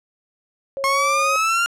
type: tone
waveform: sine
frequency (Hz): 547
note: C#5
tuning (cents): -23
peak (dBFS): -24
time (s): 0.77-1.36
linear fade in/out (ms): 0
type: exponential sweep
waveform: 30% pulse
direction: up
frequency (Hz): 1079 to 1406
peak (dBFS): -14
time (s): 0.84-1.66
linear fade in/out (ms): 0
effects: low-pass 10000 Hz 12 dB/octave